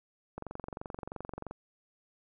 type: click train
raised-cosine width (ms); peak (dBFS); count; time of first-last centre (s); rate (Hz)
1; -25; 27; 0.38-1.51; 23
effects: none